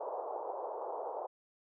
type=band-pass noise; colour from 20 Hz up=pink; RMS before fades=-40 dBFS; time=0-1.27 s; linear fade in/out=10 ms; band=430 to 990 Hz; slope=48 dB/octave; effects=none